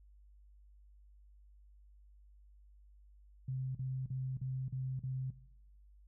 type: tone bursts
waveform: sine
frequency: 130.81 Hz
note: C3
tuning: in tune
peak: -35 dBFS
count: 6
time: 3.48-5.305 s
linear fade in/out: 5 ms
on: 270 ms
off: 41 ms
effects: noise-tail reverb RT60 0.8 s tail -18 dB re dry + added 50 Hz sine -58 dBFS peak until 6.07 s